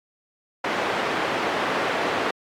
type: band-pass noise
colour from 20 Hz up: pink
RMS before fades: -25 dBFS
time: 0.64-2.31 s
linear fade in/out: 5 ms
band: 360 to 2200 Hz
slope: 12 dB/octave
effects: AAC 64 kbps